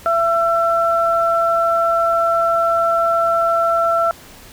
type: tone pair together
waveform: sine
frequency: 671.5 / 1343 Hz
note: E5 / E6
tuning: +32 / +32 cents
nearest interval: octave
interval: 1200 cents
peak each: -16 dBFS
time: 0.06-4.11 s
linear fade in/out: 0 ms
effects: pink hiss -41 dBFS RMS until 4.52 s